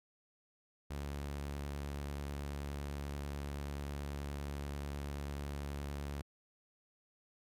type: tone with vibrato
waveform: sawtooth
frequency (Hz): 71.3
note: C#2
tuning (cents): +49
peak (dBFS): -35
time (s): 0.9-6.22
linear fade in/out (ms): 10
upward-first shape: triangle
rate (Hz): 9.4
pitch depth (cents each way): 16
effects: MP3 96 kbps